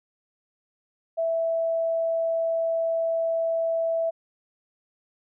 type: tone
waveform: sine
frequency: 659 Hz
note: E5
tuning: 1 cent flat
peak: -22 dBFS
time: 1.17-4.11 s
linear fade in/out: 20 ms
effects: none